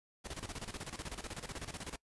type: noise with tremolo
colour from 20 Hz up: pink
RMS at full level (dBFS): -42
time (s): 0.24-1.97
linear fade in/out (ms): 20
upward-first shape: square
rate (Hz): 16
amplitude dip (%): 75
effects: noise-tail reverb RT60 0.1 s tail -24 dB re dry + resampled to 24000 Hz

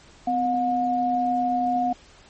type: tone pair together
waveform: sine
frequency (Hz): 253.9 / 720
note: B3 / F#5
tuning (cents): +48 / -47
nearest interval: octave + tritone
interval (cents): 1805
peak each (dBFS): -26 / -21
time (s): 0.27-1.93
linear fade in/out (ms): 5
effects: pink hiss -51 dBFS RMS until 2.29 s + MP3 32 kbps

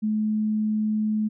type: tone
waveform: sine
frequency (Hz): 214.6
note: A3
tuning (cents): -43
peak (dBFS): -21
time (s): 0.02-1.29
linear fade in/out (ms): 20
effects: none

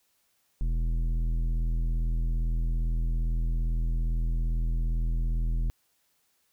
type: tone with tanh clipping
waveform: sine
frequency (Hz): 41.2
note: E1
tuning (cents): 0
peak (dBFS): -26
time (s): 0.61-5.7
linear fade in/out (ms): 0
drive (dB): 11
effects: white hiss -71 dBFS RMS until 6.52 s

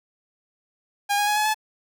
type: tone with pitch steps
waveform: sawtooth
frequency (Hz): 812 / 824.3 / 836.8 / 849.4 / 862.3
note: G#5 / G#5 / G#5 / G#5 / A5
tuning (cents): -39 / -13 / +13 / +39 / -35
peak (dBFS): -16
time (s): 1.09-1.545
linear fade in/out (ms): 20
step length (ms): 91
effects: none

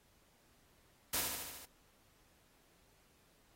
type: noise with echo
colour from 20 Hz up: white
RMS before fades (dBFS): -35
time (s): 1.13-1.21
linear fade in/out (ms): 5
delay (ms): 74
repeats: 6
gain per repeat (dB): -3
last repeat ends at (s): 1.654
effects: pink hiss -70 dBFS RMS until 3.55 s + AAC 48 kbps

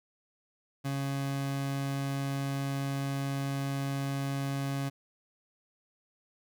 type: tone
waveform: 30% pulse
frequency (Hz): 138.1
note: C#3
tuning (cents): -6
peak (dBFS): -28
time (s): 0.84-4.9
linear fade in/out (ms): 20
effects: none

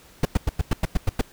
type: noise bursts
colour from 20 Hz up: brown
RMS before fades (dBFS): -18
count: 9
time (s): 0.23-1.213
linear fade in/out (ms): 5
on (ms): 23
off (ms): 97
effects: pink hiss -51 dBFS RMS until 1.32 s

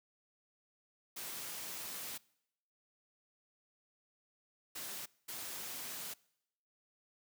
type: noise bursts at uneven times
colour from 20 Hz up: white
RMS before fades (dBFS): -44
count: 3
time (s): 1.16-2.18 / 4.75-5.06 / 5.28-6.14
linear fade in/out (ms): 10
effects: noise-tail reverb RT60 0.8 s tail -24 dB re dry + high-pass 100 Hz 12 dB/octave

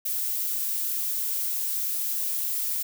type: noise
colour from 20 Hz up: violet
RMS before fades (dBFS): -28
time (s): 0.05-2.83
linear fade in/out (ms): 10
effects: none

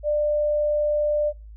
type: tone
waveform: sine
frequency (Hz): 595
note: D5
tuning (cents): +22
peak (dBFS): -19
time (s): 0.03-1.33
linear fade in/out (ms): 50
effects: noise-tail reverb RT60 0.3 s tail -24 dB re dry + added 53 Hz sine -39 dBFS peak until 1.56 s

